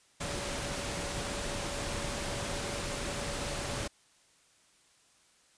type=tone in noise; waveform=sine; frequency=570 Hz; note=C#5; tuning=48 cents sharp; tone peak=-43 dBFS; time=0.2-3.88 s; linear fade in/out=10 ms; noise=pink; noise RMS=-36 dBFS; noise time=0.2-3.88 s; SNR=-10 dB; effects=white hiss -65 dBFS RMS until 5.57 s + resampled to 22050 Hz